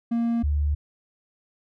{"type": "tone pair in turn", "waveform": ["triangle", "sine"], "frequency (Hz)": [233.1, 73.26], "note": ["A#3", "D2"], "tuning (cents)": [0, -4], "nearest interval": "octave + minor sixth", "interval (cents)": 2004, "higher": "first", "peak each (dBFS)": [-19, -20], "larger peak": "first", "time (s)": [[0.11, 0.43], [0.43, 0.75]], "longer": "neither", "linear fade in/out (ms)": 10, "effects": []}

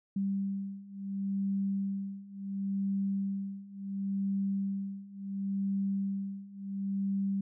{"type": "beating tone pair", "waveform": "sine", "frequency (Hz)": [196, 196.71], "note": ["G3", "G3"], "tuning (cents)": [0, 6], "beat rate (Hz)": 0.71, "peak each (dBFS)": [-35, -33], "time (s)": [0.16, 7.41], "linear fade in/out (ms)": 5, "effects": []}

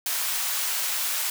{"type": "high-pass noise", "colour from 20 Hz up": "white", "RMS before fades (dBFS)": -27, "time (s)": [0.06, 1.3], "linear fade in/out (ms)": 2, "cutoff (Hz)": 840, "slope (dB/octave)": 12, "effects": []}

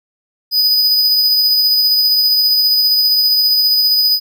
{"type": "tone with tremolo", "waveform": "square", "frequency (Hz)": 4978, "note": "D#8", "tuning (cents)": 0, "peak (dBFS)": -9, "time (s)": [0.51, 4.2], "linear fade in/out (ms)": 50, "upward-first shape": "triangle", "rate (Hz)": 15, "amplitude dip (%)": 30, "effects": []}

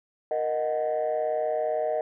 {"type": "chord", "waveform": "sine", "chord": "D# minor", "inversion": "second", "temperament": "equal", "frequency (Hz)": [466.2, 622.3, 740], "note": ["A#4", "D#5", "F#5"], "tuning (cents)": [0, 0, 0], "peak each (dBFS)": [-29, -25, -30], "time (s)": [0.31, 2.01], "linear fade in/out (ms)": 2, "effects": ["tanh soft clip ceiling -19 dBFS"]}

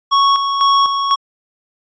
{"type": "tone with tremolo", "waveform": "square", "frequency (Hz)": 1108.7, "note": "C#6", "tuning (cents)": 0, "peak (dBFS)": -10, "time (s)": [0.11, 1.16], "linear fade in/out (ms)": 20, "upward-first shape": "square", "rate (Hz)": 2, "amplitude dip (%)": 50, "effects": ["resampled to 16000 Hz"]}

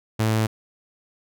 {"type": "tone", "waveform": "sawtooth", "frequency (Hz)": 110, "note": "A2", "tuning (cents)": 0, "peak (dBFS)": -15, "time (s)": [0.19, 0.47], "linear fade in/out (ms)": 10, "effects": []}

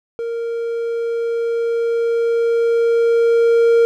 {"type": "tone with level ramp", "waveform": "triangle", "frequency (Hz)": 464.3, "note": "A#4", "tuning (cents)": -7, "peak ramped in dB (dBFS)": [-19, -7], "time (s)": [0.19, 3.85], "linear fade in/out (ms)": 0, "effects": []}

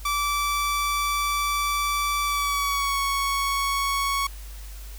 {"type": "tone with pitch glide", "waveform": "sawtooth", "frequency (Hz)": [1160, 1110.8], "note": ["D6", "C#6"], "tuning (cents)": [-22, 3], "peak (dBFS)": -19, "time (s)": [0.05, 4.27], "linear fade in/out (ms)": 5, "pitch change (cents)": -75, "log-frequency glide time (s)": [2.25, 2.98], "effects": ["added 50 Hz sine -36 dBFS peak until 4.98 s", "white hiss -47 dBFS RMS until 4.98 s"]}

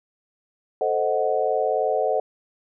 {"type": "chord", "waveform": "sine", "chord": "A diminished seventh", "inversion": "none", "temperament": "equal", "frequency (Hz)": [440, 523.3, 622.3, 740], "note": ["A4", "C5", "Eb5", "Gb5"], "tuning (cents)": [0, 0, 0, 0], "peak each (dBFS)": -25, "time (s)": [0.81, 2.2], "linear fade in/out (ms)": 2, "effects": []}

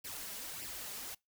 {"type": "noise with flanger", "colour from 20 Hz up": "white", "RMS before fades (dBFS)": -44, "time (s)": [0.04, 1.15], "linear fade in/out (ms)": 10, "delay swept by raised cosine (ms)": [0.39, 4.99], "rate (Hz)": 1.7, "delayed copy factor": 0.6, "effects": ["noise-tail reverb RT60 0.2 s tail -24 dB re dry"]}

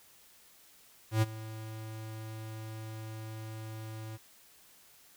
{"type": "tone with ADSR envelope", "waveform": "square", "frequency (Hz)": 110, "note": "A2", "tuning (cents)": 0, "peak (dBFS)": -23, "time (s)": [1.11, 4.18], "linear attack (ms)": 110, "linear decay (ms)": 29, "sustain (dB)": -18, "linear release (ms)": 29, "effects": ["white hiss -60 dBFS RMS until 5.16 s"]}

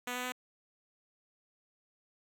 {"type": "tone with pitch steps", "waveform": "5% pulse", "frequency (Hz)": [246.9, 249.2, 251.5], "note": ["B3", "B3", "B3"], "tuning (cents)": [0, 16, 32], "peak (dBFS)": -24, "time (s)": [0.07, 0.322], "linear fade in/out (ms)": 5, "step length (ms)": 84, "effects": []}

